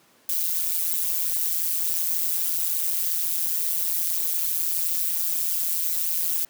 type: noise with amplitude modulation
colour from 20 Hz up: violet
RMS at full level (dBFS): -21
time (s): 0.29-6.45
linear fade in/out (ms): 2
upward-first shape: sine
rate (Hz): 168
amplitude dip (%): 90
effects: pink hiss -58 dBFS RMS until 6.49 s + high-pass 200 Hz 12 dB/octave